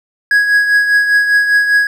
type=tone with tremolo; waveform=triangle; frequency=1661.2 Hz; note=G#6; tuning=in tune; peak=-4 dBFS; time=0.31-1.87 s; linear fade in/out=2 ms; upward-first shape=triangle; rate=5 Hz; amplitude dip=60%; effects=none